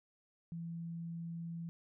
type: tone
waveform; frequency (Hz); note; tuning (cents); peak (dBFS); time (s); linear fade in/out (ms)
sine; 167.6; E3; +29; -40; 0.52-1.69; 0
effects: none